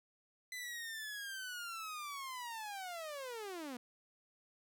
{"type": "linear sweep", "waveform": "sawtooth", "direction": "down", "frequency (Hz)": [2021, 234.7], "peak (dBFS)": -39, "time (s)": [0.52, 3.77], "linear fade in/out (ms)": 2, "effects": []}